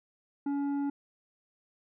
triangle tone with tanh clipping, 282.6 Hz, C#4, 34 cents sharp, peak -30 dBFS, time 0.46-0.9 s, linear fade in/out 5 ms, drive 12 dB, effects none

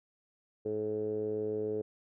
10% pulse tone with low-pass filter, 107 Hz, A2, 48 cents flat, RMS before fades -34 dBFS, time 0.65-1.82 s, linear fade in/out 10 ms, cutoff 440 Hz, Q 6.9, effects none

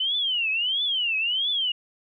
sine tone with vibrato, 2986 Hz, F#7, 15 cents sharp, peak -22 dBFS, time 0-1.72 s, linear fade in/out 5 ms, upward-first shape triangle, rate 1.5 Hz, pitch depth 290 cents each way, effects none

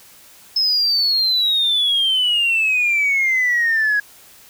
sine exponential sweep, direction down, 5210 to 1655 Hz, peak -13 dBFS, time 0.56-4 s, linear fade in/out 5 ms, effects tanh soft clip ceiling -11 dBFS + white hiss -46 dBFS RMS until 4.49 s

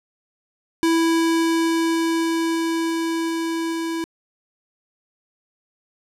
square tone with level ramp, 329.6 Hz, E4, in tune, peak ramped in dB -16 to -24 dBFS, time 0.83-4.04 s, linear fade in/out 0 ms, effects low-pass 11000 Hz 12 dB/octave + 8-bit

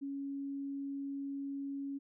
sine tone, 277.7 Hz, C#4, 3 cents sharp, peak -37 dBFS, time 0.01-1.99 s, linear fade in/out 20 ms, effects none

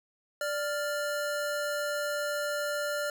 square tone pair together, 587.3 / 1399.5 Hz, D5 / F6, 0 / +3 cents, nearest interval octave + minor third, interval 1503 cents, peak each -32 / -35 dBFS, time 0.41-3.1 s, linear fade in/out 2 ms, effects none

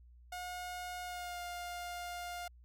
sawtooth tone with pitch glide, 720 to 705.2 Hz, F#5 to F5, -47 to +17 cents, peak -37 dBFS, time 0.32-2.48 s, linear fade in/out 5 ms, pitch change -36 cents, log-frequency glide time 1.04-1.41 s, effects added 60 Hz sine -56 dBFS peak until 2.64 s

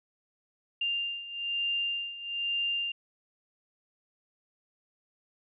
sine beating tone pair, 2794 / 2795.1 Hz, F7 / F7, 0 / +1 cents, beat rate 1.1 Hz, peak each -35 / -31 dBFS, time 0.81-2.92 s, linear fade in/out 5 ms, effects none

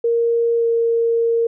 sine tone with pitch glide, 466.2 to 462.4 Hz, A#4 to A#4, 0 to -14 cents, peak -14 dBFS, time 0.04-1.47 s, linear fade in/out 5 ms, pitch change -14 cents, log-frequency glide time 0.57-0.65 s, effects none

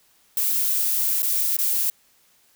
violet noise with dropouts, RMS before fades -22 dBFS, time 0.37-1.9 s, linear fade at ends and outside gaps 1 ms, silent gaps 1.221-1.229 / 1.567-1.588 s, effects white hiss -60 dBFS RMS until 2.55 s

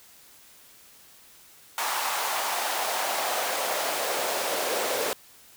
pink noise with high-pass filter sweep, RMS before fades -28 dBFS, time 1.78-5.13 s, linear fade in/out 0 ms, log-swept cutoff 920 to 480 Hz, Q 2.3, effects white hiss -53 dBFS RMS until 5.56 s

